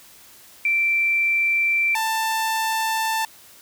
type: tone pair in turn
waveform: sine / sawtooth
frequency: 2345 / 887.8 Hz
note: D7 / A5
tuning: -3 / +15 cents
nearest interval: octave + perfect fourth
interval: 1682 cents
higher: first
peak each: -17 dBFS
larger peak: neither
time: 0.65-1.95 / 1.95-3.25 s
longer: neither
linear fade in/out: 2 ms
effects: white hiss -48 dBFS RMS until 3.61 s